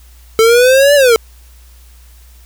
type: exponential two-way sweep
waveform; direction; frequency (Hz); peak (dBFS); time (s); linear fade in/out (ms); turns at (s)
square; up then down; 440 to 587.3 to 440; -6; 0.39-1.16; 0; 0.95
effects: added 60 Hz sine -38 dBFS peak until 2.45 s + white hiss -48 dBFS RMS until 2.45 s